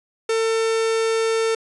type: tone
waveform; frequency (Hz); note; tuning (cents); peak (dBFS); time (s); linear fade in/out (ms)
45% pulse; 450; A4; +39; -18; 0.29-1.55; 5
effects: resampled to 22050 Hz